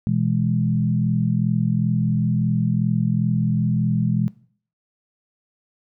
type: chord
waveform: sine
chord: E major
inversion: second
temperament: equal with one note detuned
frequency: 122.62 / 164.81 / 207.7 Hz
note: B2 / E3 / G#3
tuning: -12 / 0 / 0 cents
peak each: -22 dBFS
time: 0.07-4.28 s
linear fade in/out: 0 ms
effects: noise-tail reverb RT60 0.5 s tail -19 dB re dry